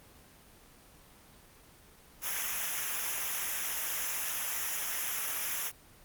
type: noise with comb filter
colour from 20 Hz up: white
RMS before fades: -34 dBFS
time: 2.21-5.72 s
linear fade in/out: 50 ms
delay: 0.23 ms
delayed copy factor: -1
effects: pink hiss -57 dBFS RMS until 6.04 s + Opus 24 kbps